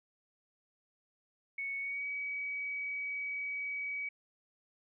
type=tone with pitch glide; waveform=sine; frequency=2217 to 2271 Hz; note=C#7 to C#7; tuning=0 to +41 cents; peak=-35 dBFS; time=1.58-4.09 s; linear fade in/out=5 ms; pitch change=+41 cents; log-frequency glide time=1.79-2.06 s; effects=none